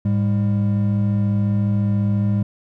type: tone pair together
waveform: triangle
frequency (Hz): 106.57 / 201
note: G#2 / G3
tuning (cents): +45 / +44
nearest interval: major seventh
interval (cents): 1099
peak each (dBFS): -16 / -18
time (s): 0.05-2.43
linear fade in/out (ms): 5
effects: none